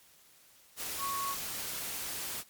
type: tone in noise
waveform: sine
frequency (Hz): 1107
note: C#6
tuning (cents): -3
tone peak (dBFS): -33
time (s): 0.98-1.36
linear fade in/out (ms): 50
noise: white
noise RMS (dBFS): -38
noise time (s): 0.76-2.44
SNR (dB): +2
effects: white hiss -61 dBFS RMS until 2.49 s + MP3 96 kbps